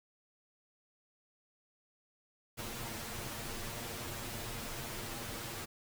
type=noise with comb filter; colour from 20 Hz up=pink; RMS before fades=-42 dBFS; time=2.57-5.66 s; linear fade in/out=20 ms; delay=8.6 ms; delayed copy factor=+0.9; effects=none